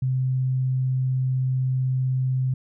sine tone, 129.7 Hz, C3, 15 cents flat, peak -20 dBFS, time 0.02-2.54 s, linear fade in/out 5 ms, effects none

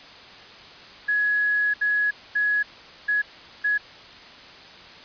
sine tone bursts at uneven times, 1680 Hz, G#6, 19 cents sharp, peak -19 dBFS, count 5, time 1.08-1.74 / 1.81-2.11 / 2.35-2.63 / 3.08-3.22 / 3.64-3.78 s, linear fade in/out 10 ms, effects white hiss -44 dBFS RMS until 5.04 s + resampled to 11025 Hz

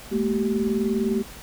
sine tone cluster, 212.3 / 232.1 / 386.5 Hz, G#3 / A#3 / G4, +38 / -7 / -24 cents, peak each -25 dBFS, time 0.11-1.23 s, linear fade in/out 20 ms, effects added 50 Hz sine -46 dBFS peak until 1.42 s + pink hiss -42 dBFS RMS until 1.42 s

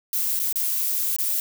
violet noise with dropouts, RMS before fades -24 dBFS, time 0.13-1.4 s, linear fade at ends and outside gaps 1 ms, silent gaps 0.392-0.399 / 0.527-0.557 / 1.164-1.186 s, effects none

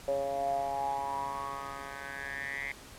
10% pulse tone with band-pass filter sweep, 138.59 Hz, C#3, in tune, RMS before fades -35 dBFS, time 0.08-2.72 s, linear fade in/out 2 ms, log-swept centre 560 to 2100 Hz, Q 9, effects pink hiss -50 dBFS RMS until 2.98 s + low-pass 12000 Hz 12 dB/octave

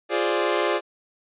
sawtooth chord, D half-diminished seventh, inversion first, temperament equal, 349.2 / 415.3 / 523.3 / 587.3 Hz, F4 / Ab4 / C5 / D5, 0 / 0 / 0 / 0 cents, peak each -22 / -22 / -24 / -22 dBFS, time 0.09-0.81 s, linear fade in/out 50 ms, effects resampled to 8000 Hz

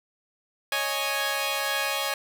10% pulse chord, C# suspended second, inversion none, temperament equal, 554.4 / 622.3 / 830.6 Hz, C#5 / D#5 / G#5, 0 / 0 / 0 cents, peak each -21 / -24 / -21 dBFS, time 0.72-2.14 s, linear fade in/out 2 ms, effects none

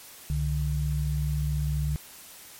sine tone pair together, 67.16 / 147.4 Hz, C2 / D3, +46 / +7 cents, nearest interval octave + major second, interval 1361 cents, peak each -27 dBFS, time 0.3-1.96 s, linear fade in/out 0 ms, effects white hiss -47 dBFS RMS until 2.59 s + MP3 64 kbps

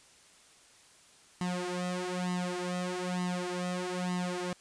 sawtooth tone with flanger, 180 Hz, F#3, 47 cents flat, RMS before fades -34 dBFS, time 1.41-4.53 s, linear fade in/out 2 ms, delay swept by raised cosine 1 to 4 ms, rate 1.1 Hz, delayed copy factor +0.95, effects white hiss -59 dBFS RMS until 4.6 s + resampled to 22050 Hz

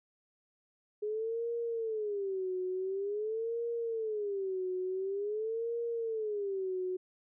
sine tone with vibrato, 415.3 Hz, G#4, in tune, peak -32 dBFS, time 1.02-6.97 s, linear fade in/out 10 ms, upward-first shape sine, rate 0.47 Hz, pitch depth 210 cents each way, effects none

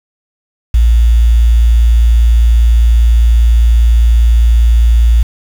sine tone with quantisation, 57.5 Hz, A#1, 23 cents flat, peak -4 dBFS, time 0.74-5.23 s, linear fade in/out 5 ms, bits 5, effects none

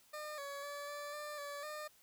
20% pulse tone with pitch steps, 605 / 563 / 575 / 582 / 595 / 574 / 606 Hz, D#5 / C#5 / D5 / D5 / D5 / D5 / D#5, -49 / +27 / -37 / -16 / +22 / -40 / -46 cents, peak -38 dBFS, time 0.13-1.88 s, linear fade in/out 10 ms, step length 250 ms, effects white hiss -67 dBFS RMS until 2.02 s

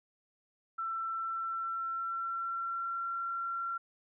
sine tone with pitch glide, 1339 to 1366.3 Hz, E6 to F6, +27 to -38 cents, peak -33 dBFS, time 0.78-3.78 s, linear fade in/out 10 ms, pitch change +35 cents, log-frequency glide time 1.1-3.07 s, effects none

